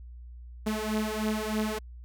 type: beating tone pair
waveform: sawtooth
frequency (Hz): 214 / 217.2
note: A3 / A3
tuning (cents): -48 / -22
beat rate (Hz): 3.2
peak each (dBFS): -27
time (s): 0.66-1.79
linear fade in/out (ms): 10
effects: added 60 Hz sine -42 dBFS peak until 2.04 s